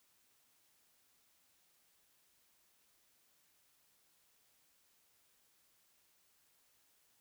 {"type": "silence", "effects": ["white hiss -73 dBFS RMS until 7.2 s"]}